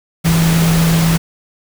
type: tone in noise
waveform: sine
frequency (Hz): 164.81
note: E3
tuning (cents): 0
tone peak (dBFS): -10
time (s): 0.24-1.18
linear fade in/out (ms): 20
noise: pink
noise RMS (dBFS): -19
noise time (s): 0.24-1.18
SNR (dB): +6
effects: none